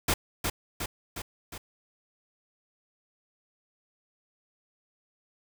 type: noise with echo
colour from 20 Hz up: pink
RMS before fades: -25 dBFS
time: 0.08-0.14 s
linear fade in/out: 5 ms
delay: 360 ms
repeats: 4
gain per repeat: -4 dB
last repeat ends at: 1.58 s
effects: none